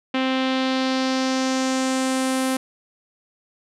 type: tone with low-pass filter sweep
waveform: sawtooth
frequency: 261.6 Hz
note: C4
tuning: in tune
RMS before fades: -22 dBFS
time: 0.14-2.57 s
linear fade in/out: 5 ms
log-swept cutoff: 3000 to 11000 Hz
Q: 2.1
effects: none